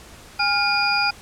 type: tone cluster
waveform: sine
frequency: 820 / 1406 / 2442 / 4872 Hz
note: G#5 / F6 / D#7 / D#8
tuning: -22 / +11 / -33 / -37 cents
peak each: -23 dBFS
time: 0.39-1.11 s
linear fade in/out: 10 ms
effects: pink hiss -44 dBFS RMS until 1.21 s + low-pass 11000 Hz 12 dB/octave